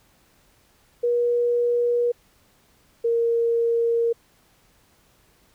sine tone pair in turn, 479.7 / 465.2 Hz, A#4 / A#4, +50 / -4 cents, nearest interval minor second, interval 54 cents, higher first, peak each -18 dBFS, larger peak neither, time 1.03-2.12 / 3.04-4.13 s, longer neither, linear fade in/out 10 ms, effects pink hiss -60 dBFS RMS until 5.54 s

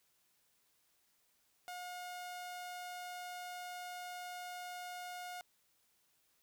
sawtooth tone, 718 Hz, F5, 48 cents sharp, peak -40 dBFS, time 1.68-5.41 s, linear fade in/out 0 ms, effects white hiss -75 dBFS RMS until 6.42 s

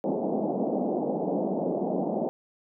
pink band-pass noise, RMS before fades -28 dBFS, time 0.04-2.29 s, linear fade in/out 0 ms, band 180 to 770 Hz, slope 48 dB/octave, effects none

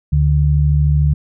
sine tone pair together, 73.42 / 146.84 Hz, D2 / D3, 0 / 0 cents, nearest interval octave, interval 1200 cents, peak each -13 dBFS, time 0.12-1.14 s, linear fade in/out 10 ms, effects none

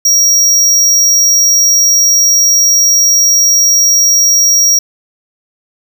square tone, 5660 Hz, F8, 22 cents sharp, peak -6 dBFS, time 0.05-4.79 s, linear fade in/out 5 ms, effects none

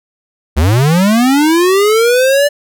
square linear sweep, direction up, 66 to 587.3 Hz, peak -8 dBFS, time 0.56-2.49 s, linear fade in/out 20 ms, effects none

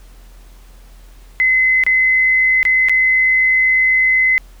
sine tone with dropouts, 2042 Hz, C7, 43 cents flat, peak -10 dBFS, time 1.4-4.38 s, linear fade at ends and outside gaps 0 ms, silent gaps 1.837-1.865 / 2.63-2.652 / 2.886-2.895 s, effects added 42 Hz sine -38 dBFS peak until 4.6 s + pink hiss -50 dBFS RMS until 4.6 s

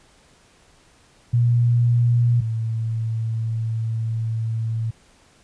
sine tone pair in turn, 119.4 / 112.7 Hz, A#2 / A2, +42 / +42 cents, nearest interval minor second, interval 100 cents, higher first, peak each -14 / -21 dBFS, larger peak first, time 1.33-2.41 / 2.41-4.91 s, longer second, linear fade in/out 10 ms, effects pink hiss -55 dBFS RMS until 5.43 s + resampled to 22050 Hz

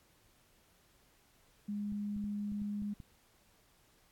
sine tone, 205.9 Hz, G#3, 15 cents flat, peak -35 dBFS, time 1.68-2.94 s, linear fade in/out 10 ms
clicks, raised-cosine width 5 ms, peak -36 dBFS, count 7, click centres 1.922 / 2.165 / 2.241 / 2.519 / 2.618 / 2.82 / 3.002 s
effects pink hiss -68 dBFS RMS until 4.11 s + AAC 64 kbps

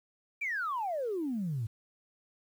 sine exponential sweep, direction down, 2422 to 104.2 Hz, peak -30 dBFS, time 0.41-1.67 s, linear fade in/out 10 ms, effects tanh soft clip ceiling -26 dBFS + 10-bit

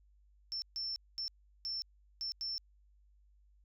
sine tone bursts at uneven times, 5370 Hz, E8, 31 cents sharp, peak -36 dBFS, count 6, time 0.52-0.62 / 0.76-0.96 / 1.18-1.28 / 1.65-1.82 / 2.21-2.32 / 2.41-2.58 s, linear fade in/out 0 ms, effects added 50 Hz sine -63 dBFS peak until 3.64 s

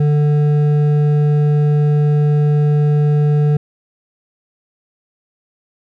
triangle tone with hard clipping, 148 Hz, D3, 14 cents sharp, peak -12 dBFS, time 0-3.57 s, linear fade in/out 5 ms, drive 11 dB, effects none

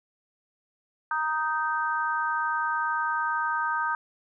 sine chord, Eb major, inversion second, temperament just, 933.4 / 1244.5 / 1555.6 Hz, Bb5 / Eb6 / G6, +2 / 0 / -14 cents, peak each -29 dBFS, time 1.11-3.95 s, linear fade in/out 2 ms, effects none

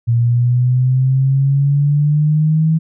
sine exponential sweep, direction up, 116.54 to 161.2 Hz, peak -10 dBFS, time 0.07-2.79 s, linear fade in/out 20 ms, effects none

